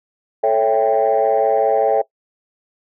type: chord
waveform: sine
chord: A dominant seventh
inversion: none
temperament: equal with one note detuned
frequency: 440 / 554.4 / 659.3 / 789.4 Hz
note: A4 / C#5 / E5 / G5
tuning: 0 / 0 / 0 / +12 cents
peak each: -17 dBFS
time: 0.43-2.02 s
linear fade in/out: 10 ms
effects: noise-tail reverb RT60 0.1 s tail -20 dB re dry + tanh soft clip ceiling -6 dBFS